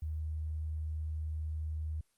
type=tone; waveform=sine; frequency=77.78 Hz; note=D#2; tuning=in tune; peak=-34 dBFS; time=0.02-2.01 s; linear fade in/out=5 ms; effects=white hiss -75 dBFS RMS until 2.17 s + Opus 24 kbps